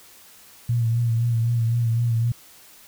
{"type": "tone with vibrato", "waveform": "sine", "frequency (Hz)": 116.54, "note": "A#2", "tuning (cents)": 0, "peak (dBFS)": -18, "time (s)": [0.69, 2.32], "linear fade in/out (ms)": 5, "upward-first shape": "sine", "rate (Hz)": 3.9, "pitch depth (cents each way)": 42, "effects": ["white hiss -49 dBFS RMS until 2.87 s"]}